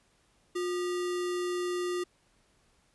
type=tone with sample-and-hold; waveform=sine; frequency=356.6 Hz; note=F4; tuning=36 cents sharp; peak=-29 dBFS; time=0.55-2.04 s; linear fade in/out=10 ms; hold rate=1575 Hz; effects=pink hiss -68 dBFS RMS until 2.94 s + resampled to 24000 Hz